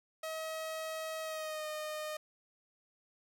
sawtooth tone with pitch glide, 637 to 613.5 Hz, D#5 to D#5, +41 to -25 cents, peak -34 dBFS, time 0.23-2.17 s, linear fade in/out 5 ms, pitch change -66 cents, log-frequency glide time 1.22-1.67 s, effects none

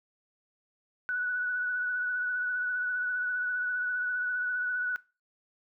sine tone with vibrato, 1480 Hz, F#6, in tune, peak -28 dBFS, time 1.09-4.96 s, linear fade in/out 0 ms, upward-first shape triangle, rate 15 Hz, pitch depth 29 cents each way, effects noise-tail reverb RT60 0.3 s tail -20 dB re dry

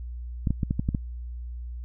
clicks, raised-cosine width 5 ms, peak -12 dBFS, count 7, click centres 0.472 / 0.506 / 0.632 / 0.709 / 0.795 / 0.889 / 0.948 s, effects added 60 Hz sine -33 dBFS peak until 1.84 s

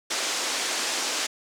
white band-pass noise, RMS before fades -28 dBFS, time 0.1-1.27 s, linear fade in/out 10 ms, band 270 to 7500 Hz, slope 24 dB/octave, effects none

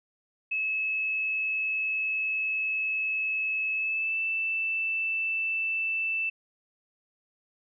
sine tone with pitch glide, 2590 to 2652 Hz, E7 to E7, -31 to +10 cents, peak -26 dBFS, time 0.51-6.3 s, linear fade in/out 10 ms, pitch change +41 cents, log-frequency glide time 3.75-4.19 s, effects none

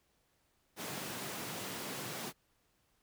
pink high-pass noise, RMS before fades -42 dBFS, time 0.76-2.33 s, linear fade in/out 50 ms, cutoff 130 Hz, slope 24 dB/octave, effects pink hiss -75 dBFS RMS until 3.02 s

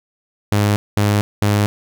sawtooth tone bursts, 103.2 Hz, G#2, 10 cents flat, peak -9 dBFS, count 3, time 0.52-1.66 s, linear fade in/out 0 ms, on 240 ms, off 210 ms, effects none

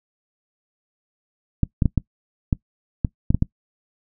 clicks, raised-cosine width 5 ms, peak -5 dBFS, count 9, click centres 1.633 / 1.822 / 1.857 / 1.977 / 2.528 / 3.048 / 3.305 / 3.346 / 3.424 s, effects noise-tail reverb RT60 0.1 s tail -22 dB re dry

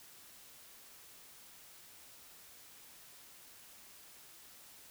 silence, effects white hiss -57 dBFS RMS until 4.9 s

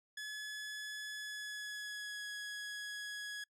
sawtooth tone with pitch glide, 1706 to 1673.8 Hz, G#6 to G#6, +46 to +13 cents, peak -38 dBFS, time 0.17-3.44 s, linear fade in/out 5 ms, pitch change -33 cents, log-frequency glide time 1.15-2.27 s, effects noise-tail reverb RT60 0.1 s tail -26 dB re dry + low-pass 10000 Hz 12 dB/octave

